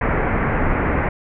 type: low-pass noise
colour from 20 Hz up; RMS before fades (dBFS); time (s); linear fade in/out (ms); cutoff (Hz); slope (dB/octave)
pink; -19; 0.01-1.09; 5; 2200; 48
effects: none